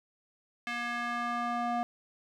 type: tone with band-pass filter sweep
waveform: square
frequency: 238.6 Hz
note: A#3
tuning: 41 cents sharp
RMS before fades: -33 dBFS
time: 0.67-1.83 s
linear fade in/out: 0 ms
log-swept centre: 2100 to 780 Hz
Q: 1.8
effects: none